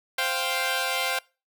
10% pulse chord, C suspended fourth, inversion none, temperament equal, 523.3 / 698.5 / 784 Hz, C5 / F5 / G5, 0 / 0 / 0 cents, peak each -21 dBFS, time 0.18-1.19 s, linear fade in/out 5 ms, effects noise-tail reverb RT60 0.3 s tail -23 dB re dry

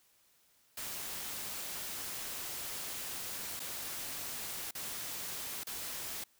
white noise with dropouts, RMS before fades -41 dBFS, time 0.77-6.24 s, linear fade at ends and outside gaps 5 ms, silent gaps 3.595-3.6 / 4.71-4.75 / 5.636-5.668 s, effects white hiss -69 dBFS RMS until 6.39 s

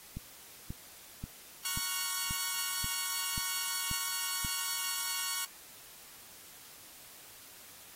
click train, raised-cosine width 5 ms, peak -26 dBFS, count 9, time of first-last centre 0.17-4.448 s, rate 1.87 Hz
5% pulse chord, Gb major seventh, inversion first, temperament equal, 932.3 / 1108.7 / 1396.9 / 1480 Hz, Bb5 / Db6 / F6 / Gb6, 0 / 0 / 0 / 0 cents, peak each -29 / -24 / -29 / -26 dBFS, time 1.65-5.45 s, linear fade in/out 2 ms
effects white hiss -53 dBFS RMS until 7.95 s + AAC 48 kbps

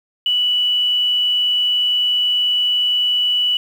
sine tone with quantisation, 2957 Hz, F#7, 2 cents flat, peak -14 dBFS, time 0.26-3.57 s, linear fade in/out 2 ms, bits 7, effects none

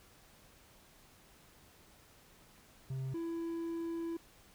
triangle tone pair in turn, 132.3 / 333.4 Hz, C3 / E4, +20 / +20 cents, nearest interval octave + major third, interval 1600 cents, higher second, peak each -34 / -34 dBFS, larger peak neither, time 2.9-3.14 / 3.14-4.17 s, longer second, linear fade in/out 5 ms, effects pink hiss -62 dBFS RMS until 4.54 s

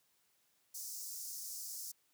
pink high-pass noise, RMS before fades -45 dBFS, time 0.74-1.92 s, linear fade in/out 10 ms, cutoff 5100 Hz, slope 48 dB/octave, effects white hiss -75 dBFS RMS until 2.13 s + high-pass 80 Hz 12 dB/octave

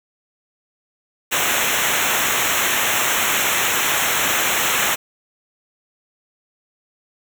pink noise with comb filter, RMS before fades -19 dBFS, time 1.31-4.96 s, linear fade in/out 20 ms, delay 0.21 ms, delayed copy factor -1, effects none

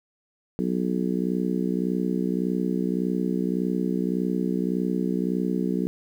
harmonic tone, 61.74 Hz, B1, in tune, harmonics 3 / 4 / 5 / 6 / 7, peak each -26 / -28 / -30 / -32 / -33 dBFS, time 0.59-5.87 s, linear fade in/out 0 ms, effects 9-bit

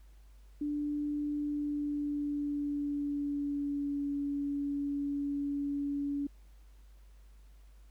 sine tone with pitch glide, 293.7 to 284.4 Hz, D4 to C#4, 0 to +45 cents, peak -31 dBFS, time 0.61-6.27 s, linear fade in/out 5 ms, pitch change -55 cents, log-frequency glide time 1.35-4.07 s, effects added 50 Hz sine -53 dBFS peak until 7.9 s + pink hiss -70 dBFS RMS until 7.9 s

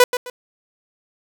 sawtooth tone with echo, 495.3 Hz, B4, 5 cents sharp, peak -4 dBFS, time 0-0.04 s, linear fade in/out 2 ms, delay 130 ms, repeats 2, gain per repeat -11 dB, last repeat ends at 0.3 s, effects none

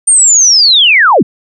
sine linear sweep, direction down, 8940 to 126.6 Hz, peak -3 dBFS, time 0.07-1.23 s, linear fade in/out 10 ms, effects none

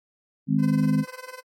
sine chord, Ab major, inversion second, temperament equal with one note detuned, 155.56 / 207.7 / 259.1 Hz, Eb3 / Ab3 / C4, 0 / 0 / -17 cents, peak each -23 dBFS, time 0.47-1.05 s, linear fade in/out 50 ms
15% pulse tone with tremolo, 510 Hz, C5, 44 cents flat, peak -28 dBFS, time 0.58-1.43 s, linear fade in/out 50 ms, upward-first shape sine, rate 20 Hz, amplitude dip 85%
effects AAC 48 kbps

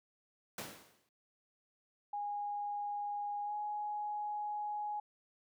pink noise with exponential decay, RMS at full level -40 dBFS, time 0.58-1.09 s, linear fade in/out 2 ms, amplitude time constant 110 ms
sine tone with pitch glide, 822 to 835.4 Hz, G#5 to G#5, -18 to +10 cents, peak -36 dBFS, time 2.13-5 s, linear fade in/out 5 ms, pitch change +28 cents, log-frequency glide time 3.44-3.53 s
effects high-pass 150 Hz 12 dB/octave

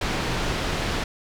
pink low-pass noise, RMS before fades -26 dBFS, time 0.01-1.04 s, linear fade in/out 5 ms, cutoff 4600 Hz, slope 12 dB/octave, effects none

